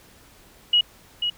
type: tone with echo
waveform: sine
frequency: 2904 Hz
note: F#7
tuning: 33 cents flat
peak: -14 dBFS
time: 0.73-0.81 s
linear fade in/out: 5 ms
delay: 490 ms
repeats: 1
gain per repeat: -7 dB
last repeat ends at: 1.3 s
effects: pink hiss -52 dBFS RMS until 1.37 s